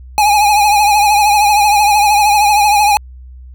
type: tone with vibrato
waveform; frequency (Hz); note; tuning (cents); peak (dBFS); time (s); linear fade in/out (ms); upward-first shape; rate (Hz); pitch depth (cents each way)
square; 830.6; G#5; 0; -8; 0.18-2.97; 0; triangle; 13; 68
effects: added 63 Hz sine -31 dBFS peak until 3.54 s